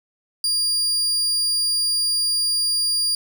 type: tone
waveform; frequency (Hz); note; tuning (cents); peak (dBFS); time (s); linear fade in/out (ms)
35% pulse; 4800; D8; +37; -17; 0.44-3.15; 2
effects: none